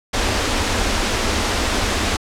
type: band-stop noise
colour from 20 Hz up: pink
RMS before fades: -19 dBFS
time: 0.13-2.17 s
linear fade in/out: 10 ms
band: 110 to 190 Hz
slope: 96 dB/octave
effects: low-pass 7000 Hz 12 dB/octave